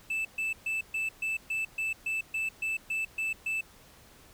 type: tone bursts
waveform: triangle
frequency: 2637 Hz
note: E7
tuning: in tune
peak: -27 dBFS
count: 13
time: 0.1-3.61 s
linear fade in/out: 5 ms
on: 150 ms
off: 130 ms
effects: pink hiss -56 dBFS RMS until 4.33 s